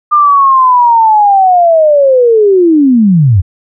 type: linear sweep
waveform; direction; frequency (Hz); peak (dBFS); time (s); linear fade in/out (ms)
sine; down; 1209 to 82; -3; 0.11-3.42; 20
effects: none